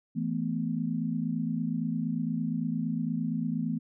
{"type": "chord", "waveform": "sine", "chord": "E suspended fourth", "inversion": "none", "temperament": "equal with one note detuned", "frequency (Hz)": [164.81, 220, 248.7], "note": ["E3", "A3", "B3"], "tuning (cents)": [0, 0, 12], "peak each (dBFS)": -32, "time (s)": [0.15, 3.79], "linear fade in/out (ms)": 20, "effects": []}